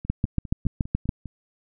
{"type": "two click trains", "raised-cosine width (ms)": 5, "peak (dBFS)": [-9, -23], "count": [8, 7], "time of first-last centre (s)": [[0.1, 1.092], [0.05, 1.257]], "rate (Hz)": [7.06, 4.97], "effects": []}